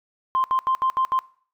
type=tone bursts at uneven times; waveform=sine; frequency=1046.5 Hz; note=C6; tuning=in tune; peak=-17 dBFS; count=6; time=0.35-0.44 / 0.51-0.59 / 0.67-0.75 / 0.82-0.9 / 0.97-1.05 / 1.12-1.19 s; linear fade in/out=0 ms; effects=noise-tail reverb RT60 0.5 s tail -22 dB re dry + tanh soft clip ceiling -13 dBFS